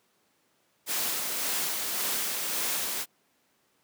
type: noise with tremolo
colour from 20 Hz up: white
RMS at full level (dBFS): -29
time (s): 0.86-3.06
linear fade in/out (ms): 50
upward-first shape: sine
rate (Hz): 1.8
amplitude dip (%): 30
effects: pink hiss -69 dBFS RMS until 3.83 s + high-pass 200 Hz 12 dB/octave